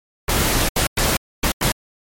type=noise bursts at uneven times; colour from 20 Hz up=pink; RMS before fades=-18 dBFS; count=5; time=0.28-0.69 / 0.76-0.87 / 0.97-1.17 / 1.43-1.52 / 1.61-1.72 s; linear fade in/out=5 ms; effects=MP3 64 kbps